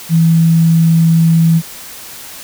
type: tone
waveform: sine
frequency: 164.3 Hz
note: E3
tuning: 5 cents flat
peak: -6 dBFS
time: 0.09-1.62 s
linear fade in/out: 50 ms
effects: white hiss -31 dBFS RMS until 2.43 s